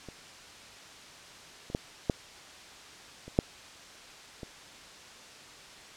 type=clicks; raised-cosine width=2 ms; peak=-29 / -30 / -15 / -11 / -30 / -8 / -26 dBFS; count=7; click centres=0.087 / 1.701 / 1.749 / 2.098 / 3.28 / 3.389 / 4.432 s; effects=white hiss -49 dBFS RMS until 5.96 s + low-pass 6000 Hz 12 dB/octave